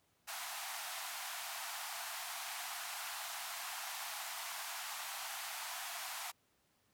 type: band-pass noise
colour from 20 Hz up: pink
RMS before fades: -44 dBFS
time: 0.27-6.32 s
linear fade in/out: 20 ms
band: 670 to 16000 Hz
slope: 96 dB/octave
effects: pink hiss -75 dBFS RMS until 6.93 s + high-pass 80 Hz 12 dB/octave